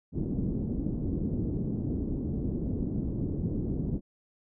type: low-pass noise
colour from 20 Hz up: white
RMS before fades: -31 dBFS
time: 0.12-4.01 s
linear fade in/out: 50 ms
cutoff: 300 Hz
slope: 24 dB/octave
effects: none